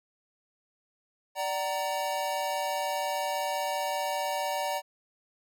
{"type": "chord", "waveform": "square", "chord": "D augmented", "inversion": "none", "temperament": "equal with one note detuned", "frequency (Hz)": [587.3, 757.3, 932.3], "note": ["D5", "F#5", "A#5"], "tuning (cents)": [0, 40, 0], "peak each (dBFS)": -34, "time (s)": [1.35, 4.82], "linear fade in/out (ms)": 50, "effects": []}